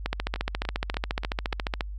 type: two click trains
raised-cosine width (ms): 0.3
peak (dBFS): -18 / -11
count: 5 / 26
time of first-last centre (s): 0.36-1.526 / 0.06-1.808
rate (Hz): 3.43 / 14.3
effects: added 50 Hz sine -33 dBFS peak until 1.98 s